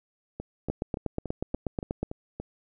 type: two click trains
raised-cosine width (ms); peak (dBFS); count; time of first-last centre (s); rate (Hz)
2; -15 / -21; 12 / 8; 0.7-2.03 / 0.4-2.4; 8.27 / 3.5
effects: none